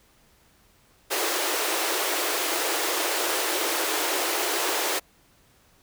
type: high-pass noise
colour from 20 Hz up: pink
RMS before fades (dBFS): -26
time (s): 1.1-5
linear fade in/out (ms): 20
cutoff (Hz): 310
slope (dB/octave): 96
effects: pink hiss -60 dBFS RMS until 5.82 s